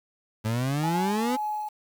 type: exponential sweep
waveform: 30% pulse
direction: up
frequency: 106.7 to 261.6 Hz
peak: -22 dBFS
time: 0.44-1.37 s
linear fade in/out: 20 ms
type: tone with tremolo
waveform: sine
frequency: 847 Hz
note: G#5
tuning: 34 cents sharp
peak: -26 dBFS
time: 0.83-1.69 s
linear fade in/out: 10 ms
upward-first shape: sine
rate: 2 Hz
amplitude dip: 40%
effects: 8-bit